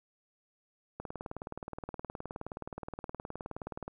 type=click train; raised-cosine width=1 ms; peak=-25 dBFS; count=56; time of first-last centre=1-3.88 s; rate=19.1 Hz; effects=11-bit